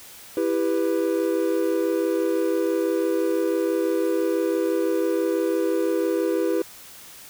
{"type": "chord", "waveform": "triangle", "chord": "E minor", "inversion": "none", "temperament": "just", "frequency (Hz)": [329.6, 395.6, 494.4], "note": ["E4", "G4", "B4"], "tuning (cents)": [0, 16, 2], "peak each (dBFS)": [-22, -23, -23], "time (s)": [0.37, 6.62], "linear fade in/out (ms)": 2, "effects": ["white hiss -44 dBFS RMS until 7.29 s"]}